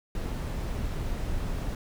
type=noise; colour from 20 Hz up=brown; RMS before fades=-31 dBFS; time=0.15-1.75 s; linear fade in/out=2 ms; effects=none